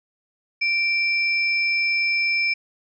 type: tone pair together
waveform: sine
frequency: 2349 / 5216 Hz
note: D7 / E8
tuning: 0 / -19 cents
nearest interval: octave + major second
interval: 1381 cents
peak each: -19 / -28 dBFS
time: 0.61-2.54 s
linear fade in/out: 10 ms
effects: none